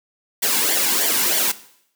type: noise with flanger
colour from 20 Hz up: white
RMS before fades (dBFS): -19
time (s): 0.42-1.52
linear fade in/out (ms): 10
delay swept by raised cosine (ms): 0.76 to 1.65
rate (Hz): 3.2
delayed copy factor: -0.7
effects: noise-tail reverb RT60 0.7 s tail -17 dB re dry + high-pass 200 Hz 12 dB/octave